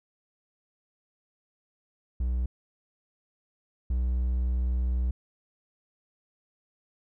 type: tone pair in turn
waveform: triangle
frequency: 61.7 / 61.96 Hz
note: B1 / B1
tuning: -1 / +6 cents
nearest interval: unison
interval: 7 cents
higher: second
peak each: -23 / -22 dBFS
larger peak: second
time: 2.2-2.46 / 3.9-5.11 s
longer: second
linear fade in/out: 5 ms
effects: none